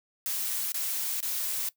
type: noise bursts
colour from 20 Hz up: blue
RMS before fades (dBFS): -31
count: 3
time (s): 0.26-1.688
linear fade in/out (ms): 0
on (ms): 460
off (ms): 24
effects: noise-tail reverb RT60 0.1 s tail -19 dB re dry